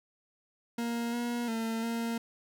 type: tone with pitch steps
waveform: 40% pulse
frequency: 234.4 / 239 / 225.9 / 231 Hz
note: A#3 / A#3 / A3 / A#3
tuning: +10 / +43 / +46 / -16 cents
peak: -30 dBFS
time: 0.78-2.18 s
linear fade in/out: 5 ms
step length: 350 ms
effects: none